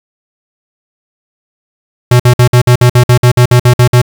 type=tone bursts; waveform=square; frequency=123.2 Hz; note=B2; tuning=4 cents flat; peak=-3 dBFS; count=14; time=2.11-4.017 s; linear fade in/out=5 ms; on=87 ms; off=53 ms; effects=7-bit